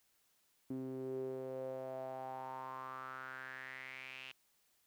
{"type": "tone with band-pass filter sweep", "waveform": "sawtooth", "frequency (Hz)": 130.81, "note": "C3", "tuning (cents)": 0, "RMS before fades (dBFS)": -45, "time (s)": [0.7, 4.32], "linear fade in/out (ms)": 5, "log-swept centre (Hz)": [290, 2800], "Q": 5.7, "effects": ["white hiss -75 dBFS RMS until 4.86 s"]}